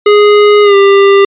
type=tone with pitch glide; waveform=square; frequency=415.3 to 396.5 Hz; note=G#4 to G4; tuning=0 to +20 cents; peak=-3 dBFS; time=0.06-1.25 s; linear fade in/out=5 ms; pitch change=-80 cents; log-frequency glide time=0.63-0.75 s; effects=resampled to 8000 Hz